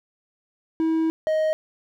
triangle tone pair in turn, 322.5 / 625.9 Hz, E4 / D#5, -38 / +10 cents, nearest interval major seventh, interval 1148 cents, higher second, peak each -17 dBFS, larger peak neither, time 0.8-1.1 / 1.27-1.53 s, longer first, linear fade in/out 0 ms, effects none

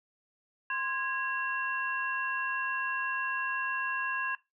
sine tone cluster, 1043 / 1649 / 2729 Hz, C6 / G#6 / F7, -6 / -13 / -41 cents, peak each -36 / -32 / -37 dBFS, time 0.7-4.35 s, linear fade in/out 2 ms, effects noise-tail reverb RT60 0.2 s tail -18 dB re dry

